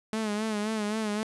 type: tone with vibrato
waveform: sawtooth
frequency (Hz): 214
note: A3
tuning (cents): -48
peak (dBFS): -24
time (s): 0.13-1.23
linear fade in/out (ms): 0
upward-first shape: sine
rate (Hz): 3.8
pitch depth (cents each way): 64
effects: resampled to 24000 Hz + 10-bit